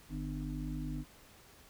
harmonic tone with a mistuned harmonic, 50.2 Hz, G1, 42 cents sharp, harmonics 1 / 3 / 5 / 6, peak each -40 / -41 / -42 / -44 dBFS, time 0.09-1.05 s, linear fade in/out 50 ms, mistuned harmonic 1, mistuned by +17 cents, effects pink hiss -59 dBFS RMS until 1.69 s

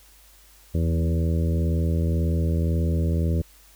harmonic tone with a mistuned harmonic, 81.9 Hz, E2, 11 cents flat, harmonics 1 / 2 / 3 / 4 / 5 / 6 / 7, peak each -21 / -26 / -33 / -34 / -36 / -37 / -39 dBFS, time 0.74-3.42 s, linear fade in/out 10 ms, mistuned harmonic 2, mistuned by +17 cents, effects added 50 Hz sine -54 dBFS peak until 3.75 s + white hiss -54 dBFS RMS until 3.75 s

